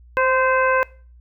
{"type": "harmonic tone with a mistuned harmonic", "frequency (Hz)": 517, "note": "C5", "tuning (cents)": -21, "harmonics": [1, 2, 3, 4, 5], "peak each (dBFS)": [-19, -20, -21, -29, -28], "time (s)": [0.17, 0.83], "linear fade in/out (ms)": 0, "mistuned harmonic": 1, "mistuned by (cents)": 18, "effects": ["noise-tail reverb RT60 0.4 s tail -22 dB re dry", "added 60 Hz sine -44 dBFS peak until 1.2 s"]}